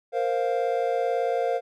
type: chord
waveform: triangle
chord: Bb suspended second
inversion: none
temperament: just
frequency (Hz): 466.2 / 524.4 / 699.2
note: Bb4 / C5 / F5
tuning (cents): 0 / +4 / +2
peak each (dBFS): -25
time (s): 0.12-1.61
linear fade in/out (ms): 50
effects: none